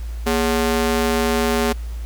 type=ring-modulated tone; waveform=sawtooth; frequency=324.7 Hz; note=E4; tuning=26 cents flat; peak=-10 dBFS; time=0.26-1.73 s; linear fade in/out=10 ms; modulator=89.4 Hz; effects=added 57 Hz sine -25 dBFS peak until 2.05 s + pink hiss -46 dBFS RMS until 2.05 s